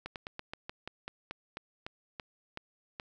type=slowing click train; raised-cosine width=0.3 ms; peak=-23 dBFS; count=14; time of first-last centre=0.06-2.999 s; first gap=98 ms; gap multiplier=1.13; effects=none